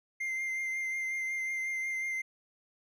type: tone with vibrato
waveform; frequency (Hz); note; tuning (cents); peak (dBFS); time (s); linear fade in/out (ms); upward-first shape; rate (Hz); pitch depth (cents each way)
triangle; 2093; C7; 0; -30; 0.2-2.22; 10; triangle; 5.5; 22
effects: none